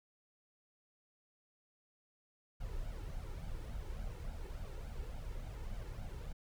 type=noise with flanger; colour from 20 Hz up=brown; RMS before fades=-43 dBFS; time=2.6-6.33 s; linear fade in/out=10 ms; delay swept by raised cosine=1.3 to 2.3 ms; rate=3.5 Hz; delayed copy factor=+0.65; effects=none